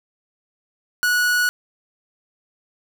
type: tone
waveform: 45% pulse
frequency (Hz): 1466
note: F#6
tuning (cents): -16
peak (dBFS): -16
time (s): 1.03-1.49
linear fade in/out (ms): 0
effects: 8-bit

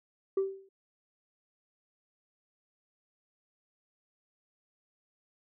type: tone with exponential decay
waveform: sine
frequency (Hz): 387.6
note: G4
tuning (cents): -20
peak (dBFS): -21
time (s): 0.37-0.69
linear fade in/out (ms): 5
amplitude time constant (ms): 68
effects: tanh soft clip ceiling -23 dBFS

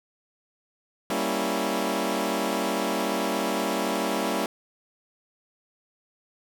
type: chord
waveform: 15% pulse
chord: G diminished seventh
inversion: none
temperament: equal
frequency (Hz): 196 / 233.1 / 277.2 / 329.6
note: G3 / Bb3 / Db4 / Fb4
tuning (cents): 0 / 0 / 0 / 0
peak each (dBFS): -24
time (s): 1.1-4.46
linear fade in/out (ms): 2
effects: none

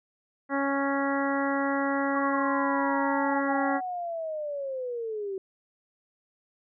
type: harmonic tone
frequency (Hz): 277.2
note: C#4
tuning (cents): 0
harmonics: 1 / 2 / 3 / 4 / 5 / 6 / 7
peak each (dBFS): -28 / -31 / -33 / -34 / -35 / -36 / -36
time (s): 0.49-3.81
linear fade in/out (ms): 50
type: linear sweep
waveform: sine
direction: down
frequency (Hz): 1135 to 376.6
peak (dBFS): -30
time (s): 2.15-5.38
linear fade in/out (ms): 2
effects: none

